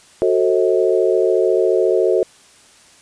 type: chord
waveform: sine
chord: F# diminished seventh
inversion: none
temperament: just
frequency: 370 / 444 / 532.8 / 639.4 Hz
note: F#4 / A4 / C5 / Eb5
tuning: 0 / +16 / +31 / +47 cents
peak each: -16 / -17 / -20 / -21 dBFS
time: 0.22-2.23 s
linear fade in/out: 0 ms
effects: white hiss -48 dBFS RMS until 3.01 s + resampled to 22050 Hz